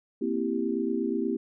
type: chord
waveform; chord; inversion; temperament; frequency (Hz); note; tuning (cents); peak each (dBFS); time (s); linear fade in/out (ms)
sine; C dominant seventh; third; equal; 233.1 / 261.6 / 329.6 / 392; Bb3 / C4 / E4 / G4; 0 / 0 / 0 / 0; -31; 0.21-1.37; 10
effects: none